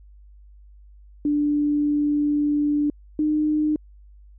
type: tone pair in turn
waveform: sine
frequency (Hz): 293.7 / 304.1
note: D4 / D#4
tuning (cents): 0 / -40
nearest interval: minor second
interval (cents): 60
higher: second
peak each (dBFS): -18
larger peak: neither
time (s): 1.25-2.9 / 3.19-3.76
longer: first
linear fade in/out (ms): 2
effects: added 50 Hz sine -45 dBFS peak until 4.38 s